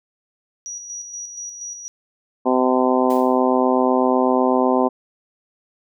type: tone with tremolo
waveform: sine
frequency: 5800 Hz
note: F#8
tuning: 35 cents flat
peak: -28 dBFS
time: 0.66-1.88 s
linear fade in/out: 0 ms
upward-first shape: square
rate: 4.2 Hz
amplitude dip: 45%
type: harmonic tone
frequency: 128 Hz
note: C3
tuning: 38 cents flat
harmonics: 2 / 3 / 4 / 5 / 6 / 7 / 8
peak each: -19 / -21 / -22 / -23 / -24 / -24 / -25 dBFS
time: 2.45-4.89 s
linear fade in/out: 20 ms
type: noise with exponential decay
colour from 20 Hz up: white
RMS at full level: -37 dBFS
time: 3.1-3.5 s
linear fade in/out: 2 ms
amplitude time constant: 85 ms
effects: none